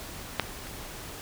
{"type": "clicks", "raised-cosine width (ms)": 0.3, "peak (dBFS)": [-7, -26], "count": 2, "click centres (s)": [0.397, 0.67], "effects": ["pink hiss -41 dBFS RMS until 1.21 s"]}